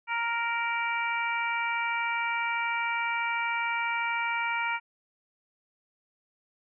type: harmonic tone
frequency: 466.2 Hz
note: A#4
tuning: in tune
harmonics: 2 / 3 / 4 / 5 / 6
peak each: -31 / -33 / -37 / -31 / -42 dBFS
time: 0.07-4.8 s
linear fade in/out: 50 ms
effects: none